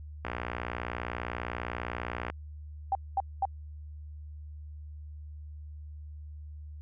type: click train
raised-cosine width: 0.5 ms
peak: -18 dBFS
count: 124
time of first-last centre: 0.25-2.3 s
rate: 60 Hz
type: tone bursts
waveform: sine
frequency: 783 Hz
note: G5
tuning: 2 cents flat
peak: -24 dBFS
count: 3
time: 2.92-3.453 s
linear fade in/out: 2 ms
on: 31 ms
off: 220 ms
effects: added 75 Hz sine -41 dBFS peak until 6.81 s